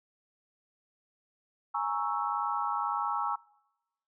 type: chord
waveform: sine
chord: A# half-diminished seventh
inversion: third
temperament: equal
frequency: 830.6 / 932.3 / 1108.7 / 1318.5 Hz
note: G#5 / A#5 / C#6 / E6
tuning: 0 / 0 / 0 / 0 cents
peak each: -34 dBFS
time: 1.74-3.36 s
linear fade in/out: 10 ms
effects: noise-tail reverb RT60 1.0 s tail -25 dB re dry